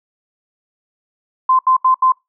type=tone bursts; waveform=sine; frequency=1036 Hz; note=C6; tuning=17 cents flat; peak=-9 dBFS; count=4; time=1.49-2.121 s; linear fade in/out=5 ms; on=100 ms; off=77 ms; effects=noise-tail reverb RT60 0.2 s tail -25 dB re dry